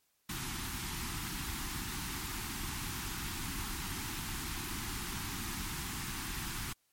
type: band-stop noise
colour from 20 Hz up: pink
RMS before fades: -39 dBFS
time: 0.29-6.73 s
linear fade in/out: 5 ms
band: 360 to 830 Hz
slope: 48 dB/octave
effects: white hiss -75 dBFS RMS until 6.92 s + MP3 64 kbps